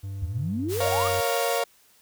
triangle tone with pitch glide, 98 to 94.12 Hz, G2 to F#2, 0 to +30 cents, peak -29 dBFS, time 0.03-1.21 s, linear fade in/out 10 ms, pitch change -70 cents, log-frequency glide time 0.61-1 s
sine exponential sweep, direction up, 74 to 1254 Hz, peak -26 dBFS, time 0.22-1.08 s, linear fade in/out 5 ms
white high-pass noise, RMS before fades -35 dBFS, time 0.68-1.62 s, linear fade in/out 50 ms, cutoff 670 Hz, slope 96 dB/octave
35% pulse chord, Bb minor, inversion none, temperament equal, 466.2 / 554.4 / 698.5 Hz, Bb4 / Db5 / F5, 0 / 0 / 0 cents, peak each -26 dBFS, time 0.8-1.64 s, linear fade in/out 5 ms
effects white hiss -59 dBFS RMS until 2.01 s

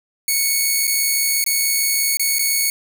5% pulse tone with dropouts, 2217 Hz, C#7, in tune, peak -6 dBFS, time 0.28-2.7 s, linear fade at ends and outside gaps 2 ms, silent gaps 0.871-0.876 / 1.441-1.463 / 2.171-2.195 / 2.386-2.392 s, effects none

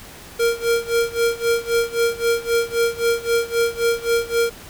square tone with tremolo, 466.2 Hz, A#4, in tune, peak -15 dBFS, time 0.39-4.5 s, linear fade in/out 10 ms, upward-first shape sine, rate 3.8 Hz, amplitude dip 90%, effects pink hiss -40 dBFS RMS until 4.69 s

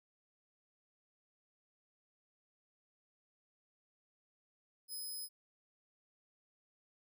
5% pulse tone, 5070 Hz, D#8, 32 cents sharp, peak -36 dBFS, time 4.88-5.29 s, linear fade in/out 50 ms, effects none

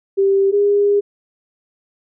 sine tone pair in turn, 392 / 406.7 Hz, G4 / G#4, 0 / -36 cents, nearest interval minor second, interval 64 cents, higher second, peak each -11 dBFS, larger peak neither, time 0.17-0.52 / 0.52-1.01 s, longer second, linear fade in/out 20 ms, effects none

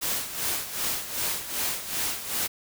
white noise with tremolo, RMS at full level -27 dBFS, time 0.01-2.48 s, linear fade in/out 20 ms, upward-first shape sine, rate 2.6 Hz, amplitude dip 70%, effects none

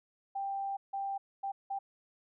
sine tone bursts at uneven times, 788 Hz, G5, 9 cents sharp, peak -33 dBFS, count 4, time 0.35-0.77 / 0.93-1.18 / 1.43-1.52 / 1.7-1.79 s, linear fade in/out 10 ms, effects none

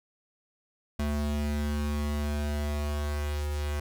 square tone pair together, 73.8 / 221.2 Hz, D2 / A3, +9 / +9 cents, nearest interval octave + perfect fifth, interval 1900 cents, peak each -29 / -37 dBFS, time 0.99-3.8 s, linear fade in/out 5 ms, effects none

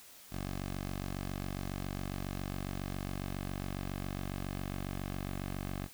10% pulse tone with low-pass filter sweep, 47.29 Hz, F#1, 39 cents sharp, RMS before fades -39 dBFS, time 0.3-5.89 s, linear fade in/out 50 ms, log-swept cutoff 7000 to 3300 Hz, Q 0.89, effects white hiss -55 dBFS RMS until 5.93 s

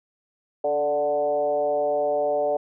sine tone with frequency modulation, 587.3 Hz, D5, in tune, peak -20 dBFS, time 0.64-2.57 s, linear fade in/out 5 ms, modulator 149 Hz, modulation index 1, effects none

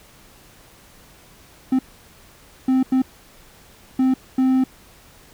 triangle tone bursts at uneven times, 260.4 Hz, C4, 8 cents flat, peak -12 dBFS, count 5, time 1.72-1.79 / 2.68-2.83 / 2.92-3.02 / 3.99-4.14 / 4.38-4.64 s, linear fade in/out 5 ms, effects pink hiss -49 dBFS RMS until 5.33 s

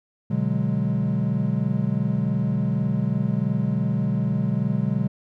triangle chord, G# half-diminished seventh, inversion first, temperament equal, 123.47 / 146.83 / 185 / 207.7 Hz, B2 / D3 / F#3 / G#3, 0 / 0 / 0 / 0 cents, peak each -24 dBFS, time 0.3-5.08 s, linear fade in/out 10 ms, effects none

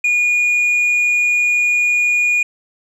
sine tone with tanh clipping, 2442 Hz, D#7, 33 cents flat, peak -13 dBFS, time 0.04-2.43 s, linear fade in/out 5 ms, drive 3 dB, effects none

